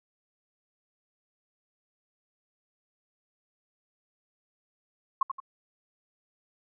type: tone with echo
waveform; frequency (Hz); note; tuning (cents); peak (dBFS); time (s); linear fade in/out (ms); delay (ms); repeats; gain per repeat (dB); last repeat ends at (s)
sine; 1075; C6; +47; -20; 5.21-5.23; 5; 86; 2; -8; 5.402
effects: none